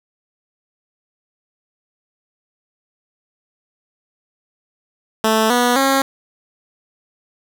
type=tone with pitch steps; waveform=10% pulse; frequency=220 / 244.1 / 270.9 Hz; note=A3 / B3 / C#4; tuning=0 / -20 / -40 cents; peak=-5 dBFS; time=5.24-6.02 s; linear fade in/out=2 ms; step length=260 ms; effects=none